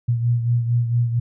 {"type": "beating tone pair", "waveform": "sine", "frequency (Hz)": [118.5, 122.9], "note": ["A#2", "B2"], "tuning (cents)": [29, -8], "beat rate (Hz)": 4.4, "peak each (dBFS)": [-17, -25], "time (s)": [0.08, 1.2], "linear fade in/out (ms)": 10, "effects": []}